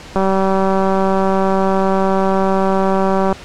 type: click train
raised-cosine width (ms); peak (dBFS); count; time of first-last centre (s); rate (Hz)
1; -3; 609; 0.16-3.327; 192
effects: pink hiss -35 dBFS RMS until 3.44 s + low-pass 6000 Hz 12 dB/octave